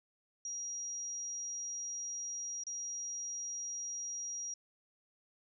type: tone with dropouts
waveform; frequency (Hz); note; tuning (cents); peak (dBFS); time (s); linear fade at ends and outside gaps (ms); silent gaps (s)
sine; 5720; F8; +41; -38; 0.45-4.54; 2; 2.637-2.667
effects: none